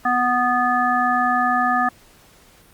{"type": "harmonic tone", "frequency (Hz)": 246.9, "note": "B3", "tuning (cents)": 0, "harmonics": [1, 3, 5, 7], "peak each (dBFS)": [-25, -20, -20, -23], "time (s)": [0.05, 1.89], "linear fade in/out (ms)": 5, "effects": ["pink hiss -51 dBFS RMS until 2.73 s", "Opus 48 kbps"]}